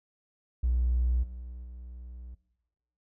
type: tone with level steps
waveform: triangle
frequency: 61 Hz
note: B1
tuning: 21 cents flat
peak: -20 / -37 / -39 dBFS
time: 0.63-2.35 s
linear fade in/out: 10 ms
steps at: 1.22 / 1.63 s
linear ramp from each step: 20 ms
effects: noise-tail reverb RT60 1.0 s tail -19 dB re dry + tanh soft clip ceiling -20 dBFS